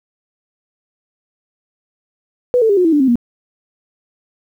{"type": "tone with pitch steps", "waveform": "sine", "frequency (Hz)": [493.9, 445.1, 401.2, 361.6, 325.9, 293.7, 264.7, 238.5], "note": ["B4", "A4", "G4", "F#4", "E4", "D4", "C4", "A#3"], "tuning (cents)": [0, 20, 40, -40, -20, 0, 20, 40], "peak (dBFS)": -9, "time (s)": [2.54, 3.156], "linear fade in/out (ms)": 0, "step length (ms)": 77, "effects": ["8-bit"]}